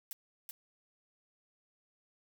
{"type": "noise with echo", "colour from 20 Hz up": "blue", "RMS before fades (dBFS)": -42, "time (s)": [0.11, 0.13], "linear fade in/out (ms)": 0, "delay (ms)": 380, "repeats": 1, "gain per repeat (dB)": -3, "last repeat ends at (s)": 0.51, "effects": []}